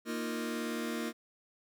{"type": "chord", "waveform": "sawtooth", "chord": "Bb suspended fourth", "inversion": "none", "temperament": "just", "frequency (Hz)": [233.1, 310.8, 349.6], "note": ["Bb3", "Eb4", "F4"], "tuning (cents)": [0, -2, 2], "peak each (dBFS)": [-32, -36, -36], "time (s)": [0.05, 1.13], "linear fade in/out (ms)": 50, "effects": []}